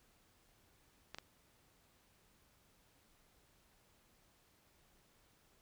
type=clicks; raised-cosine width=0.2 ms; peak=-28 dBFS; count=2; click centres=1.146 / 1.185 s; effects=pink hiss -71 dBFS RMS until 5.61 s